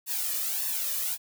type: noise with flanger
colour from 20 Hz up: blue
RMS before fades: -30 dBFS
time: 0.06-1.18 s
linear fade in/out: 50 ms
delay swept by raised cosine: 1.1 to 1.7 ms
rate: 1.7 Hz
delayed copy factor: +0.85
effects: none